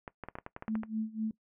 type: clicks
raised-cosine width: 0.5 ms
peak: -24 dBFS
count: 11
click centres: 0.078 / 0.237 / 0.286 / 0.354 / 0.386 / 0.464 / 0.564 / 0.624 / 0.681 / 0.754 / 0.834 s
type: tone with tremolo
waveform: sine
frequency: 219.2 Hz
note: A3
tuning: 6 cents flat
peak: -29 dBFS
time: 0.68-1.31 s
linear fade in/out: 2 ms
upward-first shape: sine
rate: 4 Hz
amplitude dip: 90%
effects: noise-tail reverb RT60 0.1 s tail -19 dB re dry + low-pass 2000 Hz 12 dB/octave